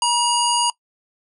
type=harmonic tone with a mistuned harmonic; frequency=955 Hz; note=A#5; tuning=42 cents sharp; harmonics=1 / 3 / 5 / 7 / 9 / 10; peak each=-18 / -23 / -25 / -26 / -28 / -28 dBFS; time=0.02-0.7 s; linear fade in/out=2 ms; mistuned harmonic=10; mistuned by=+18 cents; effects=noise-tail reverb RT60 0.1 s tail -21 dB re dry